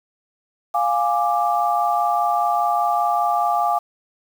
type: tone cluster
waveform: sine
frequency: 701 / 826 / 1177 Hz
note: F5 / G#5 / D6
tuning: +6 / -10 / +3 cents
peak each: -20 / -21 / -22 dBFS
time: 0.74-3.79 s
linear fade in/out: 10 ms
effects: 7-bit